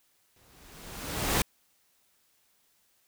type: noise with exponential growth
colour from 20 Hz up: pink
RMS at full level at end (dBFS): -24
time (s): 0.36-1.42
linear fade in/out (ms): 2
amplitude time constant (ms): 230
effects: white hiss -69 dBFS RMS until 3.07 s